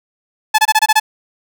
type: tone bursts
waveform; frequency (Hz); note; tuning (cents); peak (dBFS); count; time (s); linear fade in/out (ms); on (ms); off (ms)
sawtooth; 864; A5; -32; -4; 7; 0.54-0.999; 10; 45; 24
effects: none